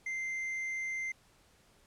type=tone with hard clipping; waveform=sine; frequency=2085 Hz; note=C7; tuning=7 cents flat; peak=-35 dBFS; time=0.06-1.12 s; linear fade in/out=5 ms; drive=3 dB; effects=pink hiss -65 dBFS RMS until 1.86 s + low-pass 11000 Hz 12 dB/octave